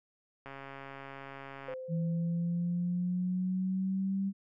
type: click train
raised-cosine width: 0.5 ms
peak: -30 dBFS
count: 176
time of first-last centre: 0.46-1.737 s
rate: 137 Hz
type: tone with exponential decay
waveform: sine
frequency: 517 Hz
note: C5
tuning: 21 cents flat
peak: -36 dBFS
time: 1.68-3.52 s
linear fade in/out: 5 ms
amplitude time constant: 400 ms
type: linear sweep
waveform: sine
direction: up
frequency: 163.2 to 196.4 Hz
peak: -29 dBFS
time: 1.88-4.33 s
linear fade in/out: 50 ms
effects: none